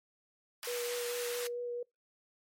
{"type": "high-pass noise", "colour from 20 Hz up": "pink", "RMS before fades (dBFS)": -41, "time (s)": [0.63, 1.47], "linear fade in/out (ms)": 0, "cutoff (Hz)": 1400, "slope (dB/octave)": 12}
{"type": "tone with vibrato", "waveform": "sine", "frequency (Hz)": 483.2, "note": "B4", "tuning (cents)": -38, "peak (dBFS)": -35, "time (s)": [0.67, 1.83], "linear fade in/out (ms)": 5, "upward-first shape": "sine", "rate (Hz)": 4.5, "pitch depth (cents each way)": 11}
{"effects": ["noise-tail reverb RT60 0.2 s tail -25 dB re dry", "MP3 64 kbps"]}